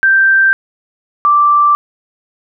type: tone pair in turn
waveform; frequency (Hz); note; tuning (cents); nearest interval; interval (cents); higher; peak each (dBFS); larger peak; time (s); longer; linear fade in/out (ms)
sine; 1568 / 1172.6; G6 / D6; 0 / -3; perfect fourth; 503; first; -6; neither; 0.03-0.53 / 1.25-1.75; neither; 0
effects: none